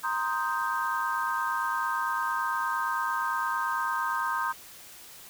sine chord, C minor seventh, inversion third, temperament equal with one note detuned, 937.7 / 1046.5 / 1244.5 / 1568 Hz, Bb5 / C6 / Eb6 / G6, +10 / 0 / 0 / 0 cents, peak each -32 dBFS, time 0.03-4.53 s, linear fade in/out 20 ms, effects white hiss -48 dBFS RMS until 5.29 s

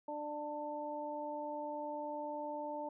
harmonic tone, 296.7 Hz, D4, 18 cents sharp, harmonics 1 / 2 / 3, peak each -46 / -42 / -42 dBFS, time 0.08-2.89 s, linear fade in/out 5 ms, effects none

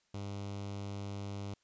sawtooth tone with notch filter, 100 Hz, G2, 35 cents sharp, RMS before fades -41 dBFS, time 0.14-1.54 s, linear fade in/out 5 ms, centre 1700 Hz, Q 1.7, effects white hiss -75 dBFS RMS until 1.63 s + resampled to 16000 Hz

